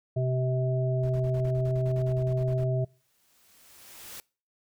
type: harmonic tone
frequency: 128.5 Hz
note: C3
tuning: 31 cents flat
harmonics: 1 / 3 / 5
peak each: -25 / -34 / -32 dBFS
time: 0.16-2.85 s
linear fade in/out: 10 ms
type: noise bursts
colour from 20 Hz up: brown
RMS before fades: -41 dBFS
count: 16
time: 1.03-2.642 s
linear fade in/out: 5 ms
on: 67 ms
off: 36 ms
type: noise with exponential growth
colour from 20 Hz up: white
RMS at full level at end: -41 dBFS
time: 2.72-4.2 s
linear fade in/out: 0 ms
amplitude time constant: 320 ms
effects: noise-tail reverb RT60 0.4 s tail -25 dB re dry